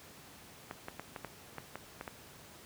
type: clicks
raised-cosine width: 0.5 ms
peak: -25 dBFS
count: 9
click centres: 0.711 / 0.884 / 0.996 / 1.162 / 1.247 / 1.583 / 1.756 / 2.011 / 2.078 s
effects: pink hiss -54 dBFS RMS until 2.65 s + high-pass 80 Hz 12 dB/octave